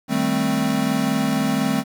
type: chord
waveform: square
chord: A half-diminished seventh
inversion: second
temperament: equal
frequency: 155.56 / 196 / 220 / 261.6 Hz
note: Eb3 / G3 / A3 / C4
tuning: 0 / 0 / 0 / 0 cents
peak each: -28 / -26 / -24 / -23 dBFS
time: 0.08-1.84 s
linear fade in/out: 50 ms
effects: 8-bit